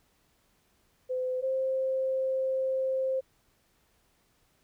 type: tone pair in turn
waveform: sine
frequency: 510 / 526.2 Hz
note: C5 / C5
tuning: -44 / +10 cents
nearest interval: minor second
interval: 54 cents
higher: second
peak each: -28 / -26 dBFS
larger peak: second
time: 1.09-1.42 / 1.42-3.21 s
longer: second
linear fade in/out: 20 ms
effects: pink hiss -69 dBFS RMS until 4.63 s